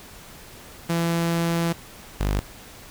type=tone pair in turn; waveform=sawtooth; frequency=168.2 / 50.01 Hz; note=E3 / G1; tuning=+35 / +35 cents; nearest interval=octave + major sixth; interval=2100 cents; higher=first; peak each=-17 dBFS; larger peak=neither; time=0.89-1.73 / 2.2-2.4 s; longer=first; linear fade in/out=10 ms; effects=pink hiss -44 dBFS RMS until 2.9 s